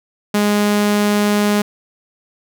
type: tone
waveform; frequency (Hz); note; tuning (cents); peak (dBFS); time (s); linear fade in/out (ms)
sawtooth; 207; G#3; -5; -9; 0.34-1.62; 5
effects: none